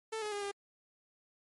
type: tone with pitch steps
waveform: sawtooth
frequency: 442.3 / 422.6 / 408.1 / 401.6 Hz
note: A4 / G#4 / G#4 / G4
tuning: +9 / +30 / -30 / +42 cents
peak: -32 dBFS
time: 0.12-0.516 s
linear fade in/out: 10 ms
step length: 99 ms
effects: MP3 48 kbps